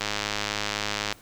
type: click train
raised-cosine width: 0.2 ms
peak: -9 dBFS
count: 117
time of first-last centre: 0.01-1.125 s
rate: 104 Hz
effects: pink hiss -52 dBFS RMS until 1.21 s